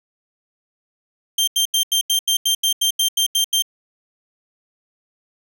sawtooth tone bursts, 3161 Hz, G7, 14 cents sharp, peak -12 dBFS, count 13, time 1.38-3.623 s, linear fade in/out 5 ms, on 95 ms, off 84 ms, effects none

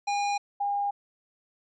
square / sine tone pair in turn, 813 / 809.1 Hz, G#5 / G#5, -37 / -45 cents, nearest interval unison, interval 8 cents, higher first, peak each -26 / -25 dBFS, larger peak second, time 0.07-0.38 / 0.6-0.91 s, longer neither, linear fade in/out 10 ms, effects resampled to 16000 Hz

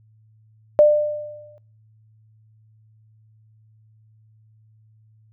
sine tone with exponential decay, 597 Hz, D5, 28 cents sharp, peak -7 dBFS, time 0.79-1.58 s, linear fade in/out 0 ms, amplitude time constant 170 ms, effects noise-tail reverb RT60 0.5 s tail -23 dB re dry + added 109 Hz sine -52 dBFS peak until 5.32 s

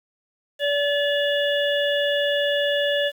harmonic tone, 575 Hz, D5, 37 cents flat, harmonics 1 / 3 / 5 / 6, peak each -21 / -26 / -28 / -29 dBFS, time 0.59-3.12 s, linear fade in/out 50 ms, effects 8-bit

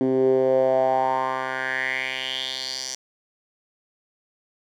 10% pulse tone with band-pass filter sweep, 130.81 Hz, C3, in tune, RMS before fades -23 dBFS, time 0.01-2.95 s, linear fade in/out 0 ms, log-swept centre 300 to 5800 Hz, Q 4.6, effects none

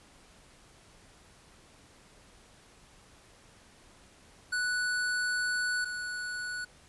square tone pair in turn, 1480 / 1473.9 Hz, F#6 / F#6, 0 / -7 cents, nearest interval unison, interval 7 cents, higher first, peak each -29 / -35 dBFS, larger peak first, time 4.52-5.85 / 5.85-6.65 s, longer first, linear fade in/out 10 ms, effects pink hiss -58 dBFS RMS until 6.88 s + resampled to 24000 Hz

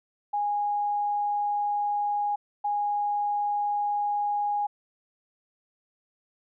sine tone pair in turn, 824 / 824 Hz, G#5 / G#5, -14 / -14 cents, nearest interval unison, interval 0 cents, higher neither, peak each -24 dBFS, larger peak neither, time 0.33-2.36 / 2.64-4.67 s, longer neither, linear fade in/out 10 ms, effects none

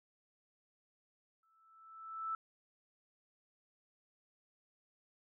sine tone with exponential growth, 1318.5 Hz, E6, in tune, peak -34 dBFS, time 1.43-2.35 s, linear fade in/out 2 ms, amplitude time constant 200 ms, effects none

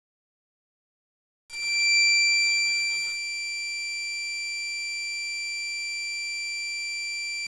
25% pulse tone with ADSR envelope, 2349 Hz, D7, in tune, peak -13 dBFS, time 1.48-7.47 s, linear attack 500 ms, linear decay 1200 ms, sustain -12 dB, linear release 7 ms, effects resampled to 22050 Hz + 7-bit

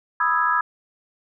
sine chord, E major seventh, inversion second, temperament equal, 987.8 / 1244.5 / 1318.5 / 1661.2 Hz, B5 / D#6 / E6 / G#6, 0 / 0 / 0 / 0 cents, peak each -23 dBFS, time 0.2-0.61 s, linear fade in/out 5 ms, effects none

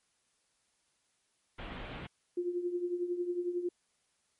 pink low-pass noise, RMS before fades -43 dBFS, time 1.58-2.07 s, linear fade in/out 10 ms, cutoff 3500 Hz, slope 48 dB/octave
sine tone with tremolo, 352.8 Hz, F4, 18 cents sharp, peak -28 dBFS, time 2.37-3.69 s, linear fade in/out 5 ms, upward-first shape triangle, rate 11 Hz, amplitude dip 75%
effects white hiss -75 dBFS RMS until 4.39 s + MP3 48 kbps

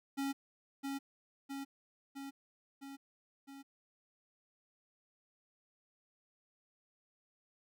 square tone with echo, 275.4 Hz, C#4, 11 cents flat, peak -35 dBFS, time 0.17-0.33 s, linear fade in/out 20 ms, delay 660 ms, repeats 5, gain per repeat -3 dB, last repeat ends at 3.63 s, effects none

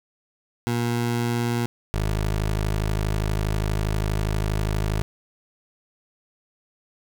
20% pulse tone pair in turn, 118.9 / 52.4 Hz, A#2 / G#1, +35 / +16 cents, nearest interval octave + major second, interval 1419 cents, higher first, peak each -17 dBFS, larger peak neither, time 0.67-1.66 / 1.94-5.02 s, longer second, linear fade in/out 0 ms, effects none

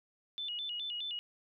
sine tone with vibrato, 3194 Hz, G7, 32 cents sharp, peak -36 dBFS, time 0.38-1.19 s, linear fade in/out 0 ms, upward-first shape square, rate 4.8 Hz, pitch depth 170 cents each way, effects none

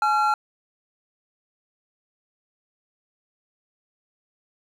triangle tone pair together, 846.9 / 1370 Hz, G#5 / F6, +34 / -34 cents, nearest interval minor sixth, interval 832 cents, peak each -19 dBFS, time 0.02-0.34 s, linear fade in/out 2 ms, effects none

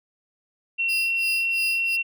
sine tone, 2723 Hz, F7, 44 cents flat, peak -21 dBFS, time 0.78-2.03 s, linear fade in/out 20 ms
sawtooth tone with tremolo, 4925 Hz, D#8, 19 cents flat, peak -24 dBFS, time 0.88-1.97 s, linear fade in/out 20 ms, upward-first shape sine, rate 2.9 Hz, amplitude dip 95%
effects none

